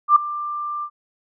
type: tone with ADSR envelope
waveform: sine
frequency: 1186 Hz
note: D6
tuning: 17 cents sharp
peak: -6 dBFS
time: 0.08-0.9 s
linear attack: 79 ms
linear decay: 6 ms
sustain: -18 dB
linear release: 68 ms
effects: none